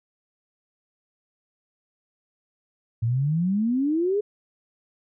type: exponential sweep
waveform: sine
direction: up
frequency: 110 to 427.2 Hz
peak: -20 dBFS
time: 3.02-4.21 s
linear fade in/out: 10 ms
effects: none